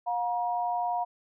sine tone pair together, 713.2 / 952 Hz, F5 / A#5, +36 / +36 cents, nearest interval perfect fourth, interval 500 cents, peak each -28 / -31 dBFS, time 0.06-1.05 s, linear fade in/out 20 ms, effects none

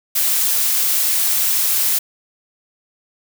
blue noise, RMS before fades -17 dBFS, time 0.15-1.99 s, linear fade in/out 10 ms, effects none

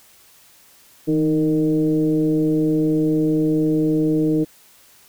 sine tone with frequency modulation, 311.1 Hz, D#4, in tune, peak -15 dBFS, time 1.07-4.45 s, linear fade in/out 20 ms, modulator 151 Hz, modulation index 0.87, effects white hiss -51 dBFS RMS until 5.08 s

